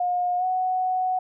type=tone with pitch glide; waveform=sine; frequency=716 to 741.2 Hz; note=F5 to F#5; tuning=+43 to +3 cents; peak=-21 dBFS; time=0-1.19 s; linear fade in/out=5 ms; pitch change=+60 cents; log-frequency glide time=0.38-0.44 s; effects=none